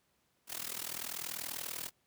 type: noise with amplitude modulation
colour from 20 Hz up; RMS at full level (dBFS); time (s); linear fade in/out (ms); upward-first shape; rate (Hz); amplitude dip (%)
white; -37; 0.47-1.91; 50; sine; 40.4; 90
effects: pink hiss -75 dBFS RMS until 2.06 s + high-pass 80 Hz 12 dB/octave